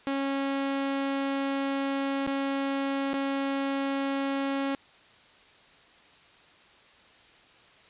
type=tone with dropouts; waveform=sawtooth; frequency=274.6 Hz; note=C#4; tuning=16 cents flat; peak=-23 dBFS; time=0.07-4.75 s; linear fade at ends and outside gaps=0 ms; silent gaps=2.266-2.275 / 3.132-3.139 s; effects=white hiss -56 dBFS RMS until 7.89 s + resampled to 8000 Hz

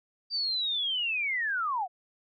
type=linear sweep; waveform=sine; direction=down; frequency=4699 to 684 Hz; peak=-27 dBFS; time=0.3-1.88 s; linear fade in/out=50 ms; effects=none

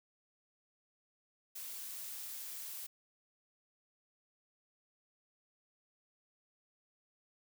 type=noise; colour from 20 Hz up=blue; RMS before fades=-45 dBFS; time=1.55-2.87 s; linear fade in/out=10 ms; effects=none

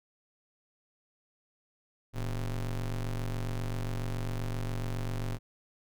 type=ring-modulated tone; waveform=square; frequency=66.7 Hz; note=C2; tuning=34 cents sharp; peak=-29 dBFS; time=2.13-5.39 s; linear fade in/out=50 ms; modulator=43 Hz; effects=none

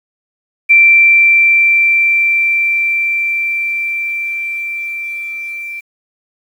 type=tone with level ramp; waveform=sine; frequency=2349 Hz; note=D7; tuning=in tune; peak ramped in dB=-3 to -22 dBFS; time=0.69-5.81 s; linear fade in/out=20 ms; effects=7-bit

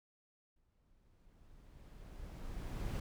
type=noise with exponential growth; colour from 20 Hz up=brown; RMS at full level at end=-36 dBFS; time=0.56-3 s; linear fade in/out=5 ms; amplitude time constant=530 ms; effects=none

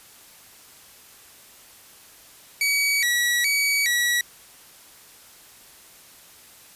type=tone with vibrato; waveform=sawtooth; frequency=2093 Hz; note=C7; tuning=in tune; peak=-16 dBFS; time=2.61-4.21 s; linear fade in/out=2 ms; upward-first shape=square; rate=1.2 Hz; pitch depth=140 cents each way; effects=white hiss -49 dBFS RMS until 6.75 s + resampled to 32000 Hz

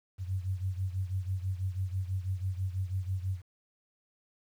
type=beating tone pair; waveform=sine; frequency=92.5 / 98.6 Hz; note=F#2 / G2; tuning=0 / +11 cents; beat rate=6.1 Hz; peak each=-32 / -36 dBFS; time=0.18-3.42 s; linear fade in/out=50 ms; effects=10-bit

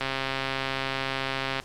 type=click train; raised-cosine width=0.3 ms; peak=-12 dBFS; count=214; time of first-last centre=0.01-1.6 s; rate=134 Hz; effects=pink hiss -49 dBFS RMS until 1.64 s + low-pass 10000 Hz 12 dB/octave

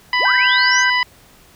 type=harmonic tone; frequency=993 Hz; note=B5; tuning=9 cents sharp; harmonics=1 / 2 / 3 / 4 / 5; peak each=-19 / -16 / -23 / -33 / -26 dBFS; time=0.13-1.03 s; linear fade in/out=2 ms
type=linear sweep; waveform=sine; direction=up; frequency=220 to 6640 Hz; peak=-19 dBFS; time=0.19-0.85 s; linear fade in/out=50 ms
type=tone; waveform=sine; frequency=1559 Hz; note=G6; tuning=10 cents flat; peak=-16 dBFS; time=0.25-0.9 s; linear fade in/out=5 ms
effects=pink hiss -48 dBFS RMS until 1.55 s

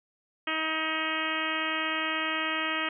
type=harmonic tone; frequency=316.5 Hz; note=D#4; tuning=30 cents sharp; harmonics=1 / 2 / 3 / 4 / 5 / 6 / 7 / 8 / 9 / 10; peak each=-37 / -39 / -40 / -34 / -38 / -34 / -37 / -36 / -37 / -38 dBFS; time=0.47-2.89 s; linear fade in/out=5 ms; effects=none

